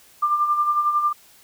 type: tone with tremolo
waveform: sine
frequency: 1192 Hz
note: D6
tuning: 25 cents sharp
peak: -15 dBFS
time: 0.22-1.13 s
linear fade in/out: 10 ms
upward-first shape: sine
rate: 11 Hz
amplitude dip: 55%
effects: white hiss -52 dBFS RMS until 1.43 s